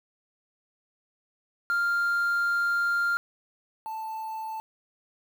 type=tone pair in turn; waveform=sine; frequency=1396.9 / 881.9 Hz; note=F6 / A5; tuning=0 / +4 cents; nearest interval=minor sixth; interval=796 cents; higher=first; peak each=-20 / -31 dBFS; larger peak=first; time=1.7-3.17 / 3.86-4.6 s; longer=first; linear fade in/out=0 ms; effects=tanh soft clip ceiling -22 dBFS + 8-bit